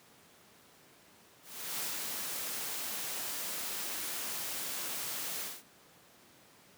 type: noise with ADSR envelope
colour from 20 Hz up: white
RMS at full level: -36 dBFS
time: 1.42-5.63 s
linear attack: 390 ms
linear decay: 130 ms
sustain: -2 dB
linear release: 210 ms
effects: pink hiss -60 dBFS RMS until 6.77 s + high-pass 150 Hz 12 dB/octave